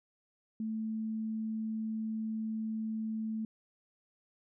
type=tone; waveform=sine; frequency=220 Hz; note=A3; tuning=in tune; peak=-33 dBFS; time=0.6-3.45 s; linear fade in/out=2 ms; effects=none